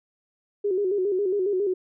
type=tone with vibrato; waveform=sine; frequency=388.6 Hz; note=G4; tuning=15 cents flat; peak=-21 dBFS; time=0.64-1.74 s; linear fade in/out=10 ms; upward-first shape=square; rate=7.3 Hz; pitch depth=88 cents each way; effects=none